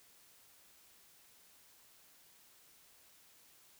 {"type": "silence", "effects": ["white hiss -64 dBFS RMS until 3.79 s"]}